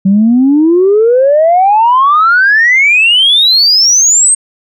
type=exponential sweep; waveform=sine; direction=up; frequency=187.8 to 8540 Hz; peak=-3 dBFS; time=0.05-4.35 s; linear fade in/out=10 ms; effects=tanh soft clip ceiling 0 dBFS